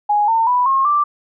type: tone with pitch steps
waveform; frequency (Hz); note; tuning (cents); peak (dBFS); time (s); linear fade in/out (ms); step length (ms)
sine; 830.6 / 905.8 / 987.8 / 1077.2 / 1174.6; G#5 / A#5 / B5 / C#6 / D6; 0 / -50 / 0 / -50 / 0; -12; 0.09-1.04; 10; 190
effects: none